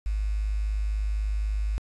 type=tone with quantisation; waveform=sine; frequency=51.91 Hz; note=G#1; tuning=in tune; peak=-24 dBFS; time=0.06-1.78 s; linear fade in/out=0 ms; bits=8; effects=resampled to 22050 Hz